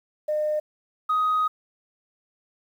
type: tone pair in turn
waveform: sine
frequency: 607 / 1253.2 Hz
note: D#5 / D#6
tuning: -43 / +12 cents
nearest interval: octave + minor second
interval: 1255 cents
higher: second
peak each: -21 / -18 dBFS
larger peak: second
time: 0.28-0.6 / 1.09-1.48 s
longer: second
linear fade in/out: 10 ms
effects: tanh soft clip ceiling -17 dBFS + 9-bit